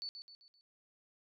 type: tone with echo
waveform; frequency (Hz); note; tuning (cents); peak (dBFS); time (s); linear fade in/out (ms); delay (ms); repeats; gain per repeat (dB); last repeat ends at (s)
sine; 4479; C#8; +17; -39; 0.02-0.09; 0; 130; 4; -7; 0.61
effects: none